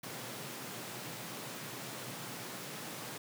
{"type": "high-pass noise", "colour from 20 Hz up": "pink", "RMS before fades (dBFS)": -44, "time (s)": [0.03, 3.18], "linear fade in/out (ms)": 5, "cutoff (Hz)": 110, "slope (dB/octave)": 96, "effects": []}